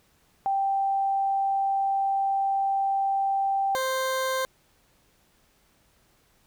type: tone pair in turn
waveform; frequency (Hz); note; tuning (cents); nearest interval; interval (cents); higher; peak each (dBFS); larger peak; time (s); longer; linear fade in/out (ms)
sine / 20% pulse; 784 / 523.4; G5 / C5; 0 / 0; perfect fifth; 700; first; -22 / -20; second; 0.46-3.75 / 3.75-4.45; first; 0
effects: pink hiss -64 dBFS RMS until 6.46 s